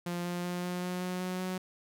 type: tone with pitch steps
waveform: sawtooth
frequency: 174.61 / 176.03 / 177.46 / 178.9 / 180.35 / 181.81 / 183.29 / 184.78 Hz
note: F3 / F3 / F3 / F3 / F#3 / F#3 / F#3 / F#3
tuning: 0 / +14 / +28 / +42 / -44 / -30 / -16 / -2 cents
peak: -29 dBFS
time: 0.06-1.58 s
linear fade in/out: 5 ms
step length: 190 ms
effects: none